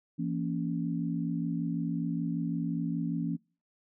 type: chord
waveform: sine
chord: A# diminished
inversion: second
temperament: just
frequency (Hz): 167.82 / 233.1 / 279.7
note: E3 / A#3 / C#4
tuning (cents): +31 / 0 / +16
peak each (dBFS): -32 / -35 / -34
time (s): 0.18-3.37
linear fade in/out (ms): 20
effects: noise-tail reverb RT60 0.4 s tail -26 dB re dry